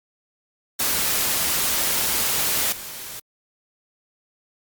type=noise with level steps; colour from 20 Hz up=white; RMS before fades=-22 / -35 dBFS; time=0.79-3.2 s; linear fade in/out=10 ms; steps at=2.72 s; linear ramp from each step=5 ms; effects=Opus 48 kbps